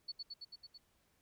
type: tone with echo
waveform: sine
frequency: 4435 Hz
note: C#8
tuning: in tune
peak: -39 dBFS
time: 0.08-0.12 s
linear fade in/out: 10 ms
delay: 110 ms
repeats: 6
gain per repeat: -2 dB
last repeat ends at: 0.78 s
effects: pink hiss -75 dBFS RMS until 1.21 s